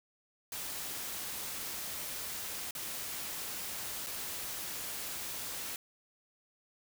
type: noise with dropouts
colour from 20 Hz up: white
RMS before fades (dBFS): -40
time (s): 0.52-5.76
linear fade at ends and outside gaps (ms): 1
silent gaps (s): 2.709-2.751 / 4.064-4.069
effects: none